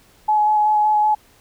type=tone with vibrato; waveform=sine; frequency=848 Hz; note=G#5; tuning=36 cents sharp; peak=-13 dBFS; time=0.28-1.15 s; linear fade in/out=10 ms; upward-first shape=square; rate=5.3 Hz; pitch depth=11 cents each way; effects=pink hiss -53 dBFS RMS until 1.4 s